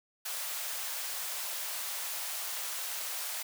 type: high-pass noise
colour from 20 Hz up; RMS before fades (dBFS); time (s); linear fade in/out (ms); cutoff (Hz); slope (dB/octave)
white; -37; 0.25-3.43; 10; 570; 24
effects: none